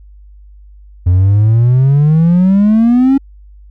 triangle exponential sweep, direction up, 87.31 to 277.2 Hz, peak -3 dBFS, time 1.06-3.18 s, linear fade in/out 10 ms, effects tanh soft clip ceiling 0 dBFS + added 50 Hz sine -35 dBFS peak until 3.7 s

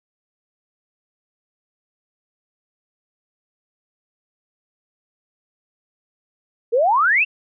sine exponential sweep, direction up, 440 to 2800 Hz, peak -13 dBFS, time 6.72-7.25 s, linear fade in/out 20 ms, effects none

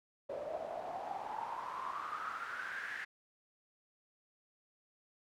pink noise with band-pass filter sweep, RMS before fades -42 dBFS, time 0.29-3.05 s, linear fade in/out 10 ms, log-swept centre 560 to 1800 Hz, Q 8.9, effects none

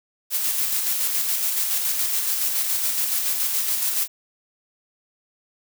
blue noise with tremolo, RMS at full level -22 dBFS, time 0.3-4.08 s, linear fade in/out 50 ms, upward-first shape square, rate 7.1 Hz, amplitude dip 30%, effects none

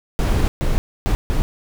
brown noise bursts at uneven times, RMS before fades -17 dBFS, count 4, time 0.19-0.48 / 0.61-0.78 / 1.06-1.15 / 1.3-1.42 s, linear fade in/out 0 ms, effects none

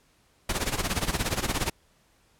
pink noise with tremolo, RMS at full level -25 dBFS, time 0.49-1.7 s, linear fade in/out 5 ms, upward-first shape sine, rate 17 Hz, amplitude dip 80%, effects pink hiss -64 dBFS RMS until 2.39 s + low-pass 12000 Hz 12 dB/octave

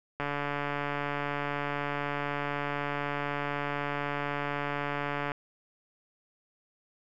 click train, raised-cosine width 0.5 ms, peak -17 dBFS, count 738, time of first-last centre 0.2-5.318 s, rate 144 Hz, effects none

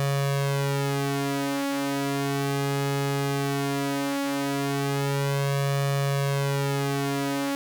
sawtooth tone with flanger, 139.5 Hz, C#3, 11 cents sharp, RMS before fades -26 dBFS, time 0-7.55 s, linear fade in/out 0 ms, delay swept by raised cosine 1.7 to 4.8 ms, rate 0.17 Hz, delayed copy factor +1, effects none

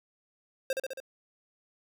square tone with echo, 530 Hz, C5, 22 cents sharp, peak -27 dBFS, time 0.7-0.73 s, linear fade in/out 2 ms, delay 68 ms, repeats 4, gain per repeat -3 dB, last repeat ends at 1.002 s, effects none

